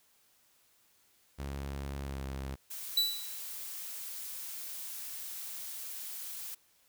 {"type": "tone with pitch glide", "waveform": "sawtooth", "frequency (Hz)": [69.3, 67.25], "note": ["C#2", "C2"], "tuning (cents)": [0, 48], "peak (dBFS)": -33, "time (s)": [1.38, 2.56], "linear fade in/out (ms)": 20, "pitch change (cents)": -52, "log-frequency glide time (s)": [2.02, 2.22]}
{"type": "noise", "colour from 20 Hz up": "blue", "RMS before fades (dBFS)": -42, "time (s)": [2.7, 6.55], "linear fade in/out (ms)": 10}
{"type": "tone with exponential decay", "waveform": "45% pulse", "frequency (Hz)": 3951, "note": "B7", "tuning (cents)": 0, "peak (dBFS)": -23, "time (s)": [2.97, 3.41], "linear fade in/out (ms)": 5, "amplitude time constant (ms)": 95}
{"effects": ["white hiss -68 dBFS RMS until 6.88 s"]}